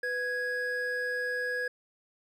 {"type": "tone pair together", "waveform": "triangle", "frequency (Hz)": [496.7, 1661.2], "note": ["B4", "G#6"], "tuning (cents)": [10, 0], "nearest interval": "octave + major sixth", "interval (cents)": 2090, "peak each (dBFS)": [-33, -29], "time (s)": [0.03, 1.68], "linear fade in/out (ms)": 5, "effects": []}